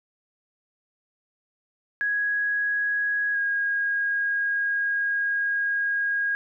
sine tone pair in turn, 1661.2 / 1635.5 Hz, G#6 / G#6, 0 / -27 cents, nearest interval unison, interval 27 cents, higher first, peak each -22 dBFS, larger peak neither, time 2.01-3.35 / 3.35-6.35 s, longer second, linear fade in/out 0 ms, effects none

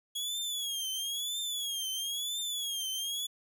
sawtooth tone with vibrato, 3327 Hz, G#7, 2 cents sharp, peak -30 dBFS, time 0.15-3.27 s, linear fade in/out 10 ms, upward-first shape triangle, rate 1 Hz, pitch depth 140 cents each way, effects none

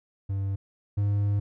triangle tone pair in turn, 98 / 101.74 Hz, G2 / G#2, 0 / -35 cents, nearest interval minor second, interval 65 cents, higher second, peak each -24 / -20 dBFS, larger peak second, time 0.29-0.56 / 0.97-1.4 s, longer second, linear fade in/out 10 ms, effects none

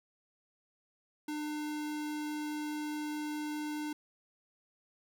square tone, 300.8 Hz, D4, 42 cents sharp, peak -36 dBFS, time 1.28-3.93 s, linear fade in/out 5 ms, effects none

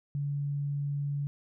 sine tone, 142.9 Hz, D3, 47 cents flat, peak -29 dBFS, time 0.15-1.27 s, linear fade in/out 0 ms, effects none

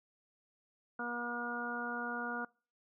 harmonic tone, 239.7 Hz, A#3, 48 cents sharp, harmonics 1 / 2 / 3 / 4 / 5 / 6, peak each -43 / -46 / -45 / -46 / -46 / -39 dBFS, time 0.99-2.45 s, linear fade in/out 5 ms, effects noise-tail reverb RT60 0.4 s tail -26 dB re dry

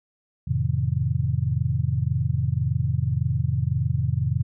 sine chord, F dominant seventh, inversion none, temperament just, 87.31 / 109.13 / 130.96 / 157.15 Hz, F2 / A2 / C3 / Eb3, 0 / -14 / +2 / +18 cents, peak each -27 / -26 / -24 / -29 dBFS, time 0.47-4.43 s, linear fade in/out 10 ms, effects none

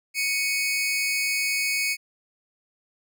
sawtooth tone pair together, 2224 / 2510 Hz, C#7 / D#7, +5 / +15 cents, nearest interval major second, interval 210 cents, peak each -21 / -25 dBFS, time 0.14-1.97 s, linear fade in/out 50 ms, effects none

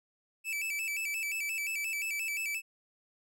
45% pulse tone with vibrato, 2462 Hz, D#7, 19 cents flat, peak -32 dBFS, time 0.44-2.62 s, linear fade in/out 50 ms, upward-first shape square, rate 5.7 Hz, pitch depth 110 cents each way, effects none

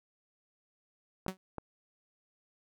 clicks, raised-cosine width 1 ms, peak -24 dBFS, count 2, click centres 1.264 / 1.583 s
sawtooth tone with exponential decay, 187.8 Hz, F#3, 26 cents sharp, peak -26 dBFS, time 1.28-1.37 s, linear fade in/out 0 ms, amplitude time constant 19 ms
effects none

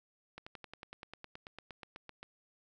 slowing click train, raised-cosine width 0.3 ms, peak -30 dBFS, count 18, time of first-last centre 0.38-2.23 s, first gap 85 ms, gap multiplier 1.03, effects none

